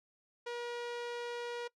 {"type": "tone", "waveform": "sawtooth", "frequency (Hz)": 478.6, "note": "A#4", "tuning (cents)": 46, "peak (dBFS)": -34, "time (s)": [0.46, 1.68], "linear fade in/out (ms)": 10, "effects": ["noise-tail reverb RT60 0.1 s tail -22 dB re dry", "low-pass 5000 Hz 12 dB/octave"]}